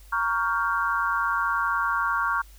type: chord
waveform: sine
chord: G half-diminished seventh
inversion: first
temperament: equal with one note detuned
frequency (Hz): 932.3 / 1120.3 / 1396.9 / 1568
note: Bb5 / Db6 / F6 / G6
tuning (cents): 0 / +18 / 0 / 0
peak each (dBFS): -30 / -26 / -26 / -31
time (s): 0.12-2.42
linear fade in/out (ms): 10
effects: added 50 Hz sine -46 dBFS peak until 2.58 s + white hiss -56 dBFS RMS until 2.58 s